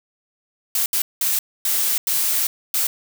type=noise bursts at uneven times; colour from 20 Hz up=blue; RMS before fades=-20 dBFS; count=6; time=0.75-0.86 / 0.93-1.02 / 1.21-1.39 / 1.65-1.98 / 2.07-2.47 / 2.74-2.87 s; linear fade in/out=2 ms; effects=none